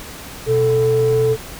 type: tone pair together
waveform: sine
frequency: 123.47 / 440 Hz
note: B2 / A4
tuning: 0 / 0 cents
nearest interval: octave + minor seventh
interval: 2200 cents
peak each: -18 / -12 dBFS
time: 0.46-1.37 s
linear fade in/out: 50 ms
effects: tanh soft clip ceiling -8 dBFS + pink hiss -34 dBFS RMS until 1.59 s